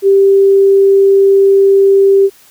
sine tone, 392.6 Hz, G4, 3 cents sharp, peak -4 dBFS, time 0.02-2.3 s, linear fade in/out 50 ms, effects white hiss -44 dBFS RMS until 2.5 s

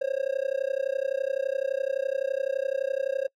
triangle tone with amplitude modulation, 540 Hz, C#5, 45 cents flat, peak -19 dBFS, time 0.01-3.28 s, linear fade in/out 10 ms, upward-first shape sine, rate 31.8 Hz, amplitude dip 100%, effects noise-tail reverb RT60 0.1 s tail -26 dB re dry

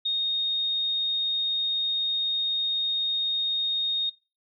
sine tone, 3708 Hz, A#7, 10 cents flat, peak -23 dBFS, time 0.05-4.1 s, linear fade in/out 10 ms, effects noise-tail reverb RT60 0.3 s tail -22 dB re dry

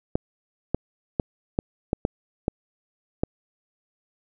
clicks, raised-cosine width 2 ms, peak -8 dBFS, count 8, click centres 0.155 / 0.746 / 1.198 / 1.589 / 1.931 / 2.051 / 2.481 / 3.235 s, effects none

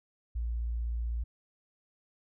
sine tone, 58 Hz, A#1, 8 cents flat, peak -30 dBFS, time 0.35-1.24 s, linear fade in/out 10 ms, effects none

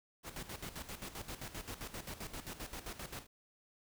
pink noise with tremolo, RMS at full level -44 dBFS, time 0.23-3.27 s, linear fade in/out 50 ms, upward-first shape square, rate 7.6 Hz, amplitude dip 70%, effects none

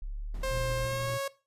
sine exponential sweep, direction up, 34.51 to 43.96 Hz, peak -34 dBFS, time 0.02-0.85 s, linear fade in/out 0 ms
brown noise with tremolo, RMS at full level -42 dBFS, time 0.34-1.15 s, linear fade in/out 5 ms, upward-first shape triangle, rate 14 Hz, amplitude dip 35%
sawtooth tone with pitch glide, 530 to 550.3 Hz, C5 to C#5, +22 to -13 cents, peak -27 dBFS, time 0.43-1.28 s, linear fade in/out 5 ms, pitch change +65 cents, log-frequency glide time 0.77-1.12 s
triangle tone with vibrato, 119.9 Hz, A#2, 49 cents sharp, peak -33 dBFS, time 0.51-1.18 s, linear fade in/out 10 ms, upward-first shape square, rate 14 Hz, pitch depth 19 cents each way
effects noise-tail reverb RT60 0.3 s tail -18 dB re dry + resampled to 32000 Hz

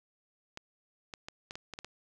clicks, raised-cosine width 0.2 ms, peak -24 dBFS, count 8, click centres 0.574 / 1.138 / 1.285 / 1.509 / 1.555 / 1.737 / 1.789 / 1.846 s, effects none

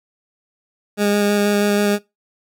20% pulse tone with vibrato, 205.2 Hz, G#3, 21 cents flat, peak -10 dBFS, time 0.97-1.99 s, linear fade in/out 50 ms, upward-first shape square, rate 6.2 Hz, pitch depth 9 cents each way, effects noise-tail reverb RT60 0.2 s tail -21 dB re dry

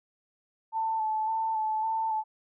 sine tone with vibrato, 880 Hz, A5, in tune, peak -26 dBFS, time 0.72-2.24 s, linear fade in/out 50 ms, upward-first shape square, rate 1.8 Hz, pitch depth 21 cents each way, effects none

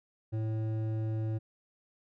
sine tone with hard clipping, 110.1 Hz, A2, 2 cents sharp, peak -32 dBFS, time 0.32-1.39 s, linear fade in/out 20 ms, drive 10 dB, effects none

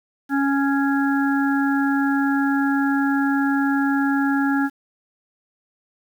harmonic tone, 277.2 Hz, C#4, in tune, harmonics 1 / 3 / 5 / 6, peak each -18 / -27 / -28 / -27 dBFS, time 0.29-4.7 s, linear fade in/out 50 ms, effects 8-bit

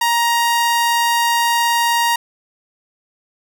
sawtooth tone, 939 Hz, A#5, 12 cents sharp, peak -10 dBFS, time 0.01-2.16 s, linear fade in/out 5 ms, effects none

